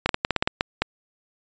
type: clicks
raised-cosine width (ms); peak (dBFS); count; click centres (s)
0.3; -4; 10; 0.06 / 0.092 / 0.144 / 0.249 / 0.307 / 0.363 / 0.425 / 0.475 / 0.609 / 0.82
effects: resampled to 16000 Hz